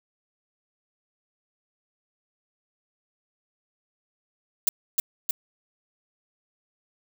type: noise with echo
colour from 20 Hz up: violet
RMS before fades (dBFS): -20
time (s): 4.67-4.69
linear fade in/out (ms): 2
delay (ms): 310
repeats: 2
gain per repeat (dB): -2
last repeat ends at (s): 5.31
effects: none